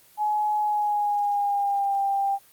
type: tone with pitch glide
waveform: sine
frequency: 844 to 792 Hz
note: G#5 to G5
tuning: +28 to +18 cents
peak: -21 dBFS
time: 0.17-2.39 s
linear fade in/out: 50 ms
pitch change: -110 cents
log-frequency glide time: 0.59-1.99 s
effects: white hiss -55 dBFS RMS until 2.52 s + Opus 24 kbps